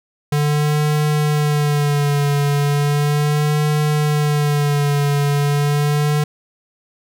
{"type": "tone with vibrato", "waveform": "square", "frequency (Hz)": 146.83, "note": "D3", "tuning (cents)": 0, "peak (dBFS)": -15, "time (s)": [0.32, 6.24], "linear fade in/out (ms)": 5, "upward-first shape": "sine", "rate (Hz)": 0.36, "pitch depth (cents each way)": 41, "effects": []}